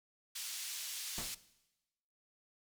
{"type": "band-pass noise", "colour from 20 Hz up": "pink", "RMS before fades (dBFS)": -43, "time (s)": [0.35, 1.35], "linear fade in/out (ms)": 10, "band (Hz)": [3500, 13000], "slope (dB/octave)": 12}
{"type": "noise with exponential decay", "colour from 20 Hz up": "pink", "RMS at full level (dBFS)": -39, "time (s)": [1.18, 1.41], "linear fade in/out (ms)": 0, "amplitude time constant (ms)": 50}
{"effects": ["noise-tail reverb RT60 1.0 s tail -18 dB re dry"]}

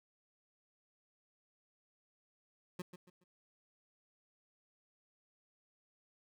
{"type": "tone with echo", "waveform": "25% pulse", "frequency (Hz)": 180, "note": "F#3", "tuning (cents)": -47, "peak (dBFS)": -36, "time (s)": [2.79, 2.82], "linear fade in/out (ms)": 5, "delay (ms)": 140, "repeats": 3, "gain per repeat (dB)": -10, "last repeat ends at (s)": 3.24, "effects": []}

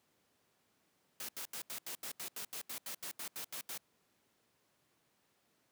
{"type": "noise bursts", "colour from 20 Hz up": "white", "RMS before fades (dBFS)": -43, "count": 16, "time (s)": [1.2, 3.777], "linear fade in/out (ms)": 2, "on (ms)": 87, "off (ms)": 79, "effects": ["pink hiss -75 dBFS RMS until 5.71 s", "high-pass 150 Hz 12 dB/octave"]}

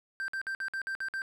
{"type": "tone bursts", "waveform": "triangle", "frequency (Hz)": 1568, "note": "G6", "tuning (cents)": 0, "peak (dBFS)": -30, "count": 8, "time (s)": [0.2, 1.219], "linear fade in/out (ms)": 0, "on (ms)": 81, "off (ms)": 53, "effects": []}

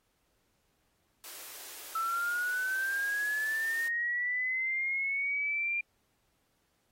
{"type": "high-pass noise", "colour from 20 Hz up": "white", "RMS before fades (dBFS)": -46, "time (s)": [1.24, 3.88], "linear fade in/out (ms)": 0, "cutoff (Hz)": 300, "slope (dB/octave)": 48}
{"type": "linear sweep", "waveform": "sine", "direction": "up", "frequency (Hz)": [1318.5, 2396], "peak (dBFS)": -29, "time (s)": [1.95, 5.81], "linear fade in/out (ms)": 5}
{"effects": ["pink hiss -75 dBFS RMS until 6.91 s", "AAC 48 kbps"]}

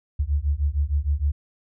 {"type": "beating tone pair", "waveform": "sine", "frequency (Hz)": [69.3, 75.8], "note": ["C#2", "D#2"], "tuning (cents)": [0, -45], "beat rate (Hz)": 6.5, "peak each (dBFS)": -23, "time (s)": [0.19, 1.32], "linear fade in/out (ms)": 10, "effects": []}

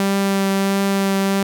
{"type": "tone with vibrato", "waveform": "sawtooth", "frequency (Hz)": 196, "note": "G3", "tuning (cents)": 0, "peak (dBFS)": -12, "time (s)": [0, 1.43], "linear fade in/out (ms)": 2, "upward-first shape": "triangle", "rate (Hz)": 1.5, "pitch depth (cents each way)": 12, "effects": []}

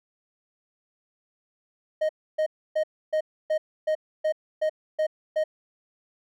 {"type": "tone bursts", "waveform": "triangle", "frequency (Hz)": 622, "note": "D#5", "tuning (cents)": -1, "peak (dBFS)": -19, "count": 10, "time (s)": [2.01, 5.44], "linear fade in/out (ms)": 10, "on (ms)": 82, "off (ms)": 290, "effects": []}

